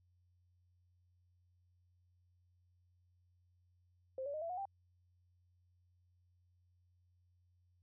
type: tone with pitch steps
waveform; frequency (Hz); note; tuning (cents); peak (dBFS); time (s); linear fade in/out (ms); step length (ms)
sine; 525 / 569.2 / 617.2 / 669.1 / 725.5 / 786.6; C5 / C#5 / D#5 / E5 / F#5 / G5; +6 / +46 / -14 / +26 / -34 / +6; -39; 4.18-4.654; 2; 79
effects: added 89 Hz sine -70 dBFS peak until 7.82 s